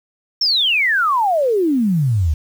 sine exponential sweep, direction down, 5540 to 71.1 Hz, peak -13 dBFS, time 0.41-2.34 s, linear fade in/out 5 ms, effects 7-bit

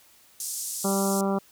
pink band-pass noise, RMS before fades -33 dBFS, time 0.4-1.21 s, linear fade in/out 2 ms, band 6100 to 12000 Hz, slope 24 dB/octave
harmonic tone, 196 Hz, G3, in tune, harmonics 1 / 2 / 3 / 4 / 5 / 6 / 7, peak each -25 / -29 / -31 / -33 / -36 / -36 / -40 dBFS, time 0.84-1.39 s, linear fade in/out 10 ms
effects white hiss -57 dBFS RMS until 1.51 s

